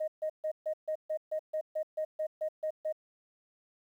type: tone bursts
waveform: sine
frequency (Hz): 622.3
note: D#5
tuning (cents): 0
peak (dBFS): -29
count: 14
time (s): 0-2.926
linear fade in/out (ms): 10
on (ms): 79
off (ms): 140
effects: tanh soft clip ceiling -25 dBFS + 11-bit